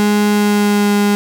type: tone with pitch glide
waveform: 35% pulse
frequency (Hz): 207.7 to 204.6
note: G#3 to G#3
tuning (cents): 0 to -26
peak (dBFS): -9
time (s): 0-1.15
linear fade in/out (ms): 0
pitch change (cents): -26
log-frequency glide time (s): 0.29-0.94
effects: none